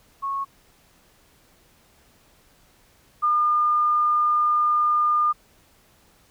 sine tone pair in turn, 1100 / 1209.8 Hz, C#6 / D#6, -14 / -49 cents, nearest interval major second, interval 165 cents, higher second, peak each -24 / -17 dBFS, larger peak second, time 0.22-0.45 / 3.22-5.33 s, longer second, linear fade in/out 20 ms, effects pink hiss -58 dBFS RMS until 6.3 s

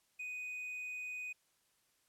triangle tone, 2491 Hz, D#7, 1 cent sharp, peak -39 dBFS, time 0.19-1.33 s, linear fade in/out 10 ms, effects white hiss -75 dBFS RMS until 2.08 s + low-pass 12000 Hz 12 dB/octave

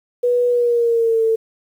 sine tone with pitch glide, 488.2 to 447.7 Hz, B4 to A4, -20 to +30 cents, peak -13 dBFS, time 0.23-1.36 s, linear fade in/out 10 ms, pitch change -150 cents, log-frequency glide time 0.49-1.24 s, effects 8-bit

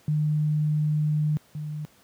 sine tone pair in turn, 151.6 / 151.07 Hz, D#3 / D3, -45 / +49 cents, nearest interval unison, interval 6 cents, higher first, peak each -20 / -29 dBFS, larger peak first, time 0.08-1.37 / 1.55-1.85 s, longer first, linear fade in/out 0 ms, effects pink hiss -58 dBFS RMS until 2.03 s + high-pass 100 Hz 12 dB/octave

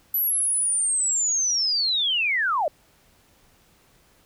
sine linear sweep, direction down, 11980 to 554.4 Hz, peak -20 dBFS, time 0.14-2.68 s, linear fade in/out 2 ms, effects pink hiss -59 dBFS RMS until 4.25 s

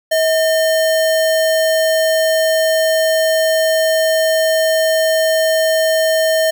sine tone with sample-and-hold, 640 Hz, D#5, 49 cents sharp, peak -11 dBFS, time 0.11-6.51 s, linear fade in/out 10 ms, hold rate 2450 Hz, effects none

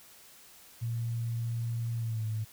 sine tone with pitch glide, 116.54 to 109.37 Hz, A#2 to A2, 0 to -10 cents, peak -30 dBFS, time 0.81-2.45 s, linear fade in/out 20 ms, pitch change -110 cents, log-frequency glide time 1.96-2.25 s, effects white hiss -55 dBFS RMS until 2.52 s

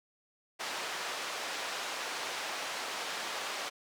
pink band-pass noise, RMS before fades -38 dBFS, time 0.59-3.7 s, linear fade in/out 20 ms, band 650 to 6000 Hz, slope 12 dB/octave, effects none

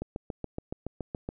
click train, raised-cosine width 2 ms, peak -20 dBFS, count 10, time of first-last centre 0.02-1.289 s, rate 7.09 Hz, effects none

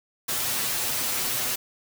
white noise with comb filter, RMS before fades -27 dBFS, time 0.28-1.56 s, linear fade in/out 10 ms, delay 8.1 ms, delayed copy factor +0.9, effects none

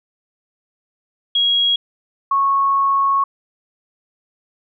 sine tone pair in turn, 3300 / 1101.2 Hz, G#7 / C#6, -12 / -12 cents, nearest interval octave + perfect fifth, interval 1900 cents, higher first, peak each -13 dBFS, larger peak neither, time 1.35-1.76 / 2.31-3.24 s, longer second, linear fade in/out 5 ms, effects none

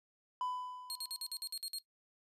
triangle tone with exponential decay, 1000 Hz, B5, 21 cents sharp, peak -32 dBFS, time 0.41-1.52 s, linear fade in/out 1 ms, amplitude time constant 240 ms
sawtooth tone bursts, 4253 Hz, C8, 27 cents sharp, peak -35 dBFS, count 9, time 0.9-1.785 s, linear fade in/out 0 ms, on 53 ms, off 51 ms
effects noise-tail reverb RT60 0.1 s tail -19 dB re dry + resampled to 32000 Hz

